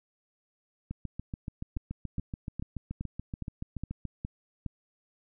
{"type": "two click trains", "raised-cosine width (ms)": 5, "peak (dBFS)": [-23, -22], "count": [23, 8], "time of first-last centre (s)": [[0.91, 4.053], [1.77, 4.663]], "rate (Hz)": [7, 2.42], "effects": []}